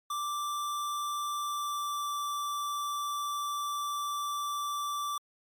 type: tone with pitch glide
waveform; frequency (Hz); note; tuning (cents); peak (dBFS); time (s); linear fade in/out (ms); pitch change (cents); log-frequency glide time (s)
square; 1174.7 to 1166.6; D6 to D6; 0 to -12; -32; 0.1-5.18; 5; -12; 1.37-2.15
effects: MP3 96 kbps